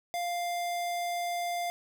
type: tone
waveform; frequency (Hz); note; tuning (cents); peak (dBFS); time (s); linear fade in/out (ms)
square; 698.5; F5; 0; -31; 0.14-1.7; 0
effects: none